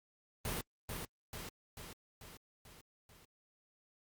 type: noise with echo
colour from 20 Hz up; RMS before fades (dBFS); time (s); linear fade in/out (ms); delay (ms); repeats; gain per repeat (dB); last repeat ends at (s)
pink; -38; 0.45-0.61; 2; 440; 6; -4; 3.25
effects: Opus 32 kbps